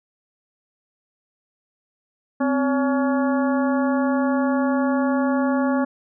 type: harmonic tone with a mistuned harmonic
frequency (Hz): 281.9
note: C#4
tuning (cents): +29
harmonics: 1 / 2 / 3 / 4 / 5 / 6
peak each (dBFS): -19 / -25 / -29 / -31 / -33 / -35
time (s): 2.4-5.85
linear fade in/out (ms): 10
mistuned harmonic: 1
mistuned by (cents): -140
effects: none